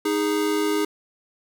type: tone pair together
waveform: square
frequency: 311.4 / 412.1 Hz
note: D#4 / G#4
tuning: +2 / -13 cents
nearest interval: perfect fourth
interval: 485 cents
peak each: -24 dBFS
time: 0.05-0.85 s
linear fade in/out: 5 ms
effects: none

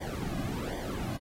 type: noise with flanger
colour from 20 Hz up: brown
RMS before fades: -35 dBFS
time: 0-1.18 s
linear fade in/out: 20 ms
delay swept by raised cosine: 0.73 to 2.23 ms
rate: 1.3 Hz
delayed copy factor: -0.85
effects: AAC 48 kbps

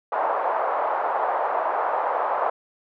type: band-pass noise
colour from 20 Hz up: white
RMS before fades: -24 dBFS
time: 0.12-2.5 s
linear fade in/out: 5 ms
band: 590 to 1000 Hz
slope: 24 dB/octave
effects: none

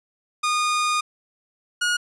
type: tone pair in turn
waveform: sawtooth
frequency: 1225 / 1443.4 Hz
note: D#6 / F#6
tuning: -27 / -43 cents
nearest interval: minor third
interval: 284 cents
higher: second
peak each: -16 dBFS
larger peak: neither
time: 0.43-1.01 / 1.81-1.97 s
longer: first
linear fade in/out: 10 ms
effects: resampled to 22050 Hz

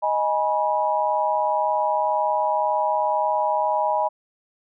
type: chord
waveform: sine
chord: G# minor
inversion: second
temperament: equal with one note detuned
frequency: 622.3 / 830.6 / 972.5 Hz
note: D#5 / G#5 / B5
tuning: 0 / 0 / -27 cents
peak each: -24 / -23 / -23 dBFS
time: 0.02-4.09 s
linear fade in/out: 20 ms
effects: none

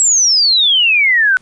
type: exponential sweep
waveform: sine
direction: down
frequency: 7840 to 1480 Hz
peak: -8 dBFS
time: 0-1.37 s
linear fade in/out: 0 ms
effects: pink hiss -51 dBFS RMS until 1.41 s + resampled to 22050 Hz

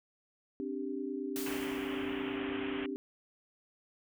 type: chord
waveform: sine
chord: C suspended second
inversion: none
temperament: equal with one note detuned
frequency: 264.5 / 293.7 / 392 Hz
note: C4 / D4 / G4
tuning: +19 / 0 / 0 cents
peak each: -39 dBFS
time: 0.6-2.96 s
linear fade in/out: 0 ms
type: noise with exponential decay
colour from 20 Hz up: white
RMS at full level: -40 dBFS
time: 1.36-2.38 s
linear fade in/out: 0 ms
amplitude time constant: 220 ms
type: low-pass noise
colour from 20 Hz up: white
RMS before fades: -43 dBFS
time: 1.46-2.86 s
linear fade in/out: 2 ms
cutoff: 3200 Hz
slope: 96 dB/octave
effects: none

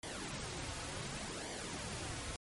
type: noise with flanger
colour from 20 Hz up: pink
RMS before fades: -43 dBFS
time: 0.03-2.36 s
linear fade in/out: 0 ms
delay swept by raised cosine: 0.74 to 5.14 ms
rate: 0.68 Hz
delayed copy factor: -0.6
effects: MP3 48 kbps

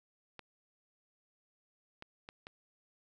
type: clicks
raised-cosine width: 0.3 ms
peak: -30 dBFS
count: 4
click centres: 0.393 / 2.024 / 2.289 / 2.469 s
effects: none

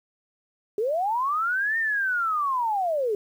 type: linear two-way sweep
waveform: sine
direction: up then down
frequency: 396.9 to 1843 to 396.9 Hz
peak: -22 dBFS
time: 0.78-3.15 s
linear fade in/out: 2 ms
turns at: 1.78 s
effects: 9-bit

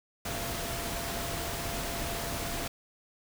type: tone in noise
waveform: sine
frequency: 684 Hz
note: F5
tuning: 36 cents flat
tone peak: -41 dBFS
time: 0.25-2.68 s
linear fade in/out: 5 ms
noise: pink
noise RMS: -35 dBFS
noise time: 0.25-2.68 s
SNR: -9 dB
effects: none

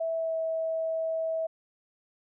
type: tone with pitch glide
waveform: sine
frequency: 655 to 647.9 Hz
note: E5 to E5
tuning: -11 to -30 cents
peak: -27 dBFS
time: 0-1.47 s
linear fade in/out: 10 ms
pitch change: -19 cents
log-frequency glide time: 0.15-0.36 s
effects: none

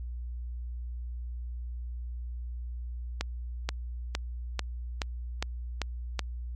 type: accelerating click train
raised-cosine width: 0.2 ms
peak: -12 dBFS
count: 8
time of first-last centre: 3.21-6.193 s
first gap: 480 ms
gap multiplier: 0.96
effects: added 60 Hz sine -34 dBFS peak until 6.55 s + MP3 64 kbps

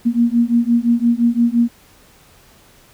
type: beating tone pair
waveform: sine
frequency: 233.1 / 238.9 Hz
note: A#3 / A#3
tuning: 0 / +43 cents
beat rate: 5.8 Hz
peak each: -15 dBFS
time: 0.05-1.69 s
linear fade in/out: 20 ms
effects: pink hiss -49 dBFS RMS until 2.93 s

